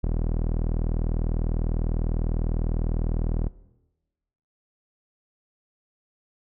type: tone with low-pass filter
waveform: sawtooth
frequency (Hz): 40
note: D#1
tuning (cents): +49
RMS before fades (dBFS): -25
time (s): 0.03-3.49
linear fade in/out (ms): 10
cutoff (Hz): 530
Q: 0.59
effects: noise-tail reverb RT60 1.0 s tail -19 dB re dry